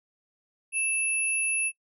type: tone pair together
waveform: sine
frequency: 2637 / 10502 Hz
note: E7 / E9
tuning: 0 / -8 cents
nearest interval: 2 octaves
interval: 2392 cents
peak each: -27 / -27 dBFS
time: 0.72-1.72 s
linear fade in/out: 50 ms
effects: noise-tail reverb RT60 0.1 s tail -22 dB re dry